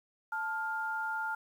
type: tone pair together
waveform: sine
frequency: 880 / 1404.8 Hz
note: A5 / F6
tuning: 0 / +10 cents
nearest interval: minor sixth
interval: 810 cents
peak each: -36 / -34 dBFS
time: 0.32-1.35 s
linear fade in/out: 5 ms
effects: 10-bit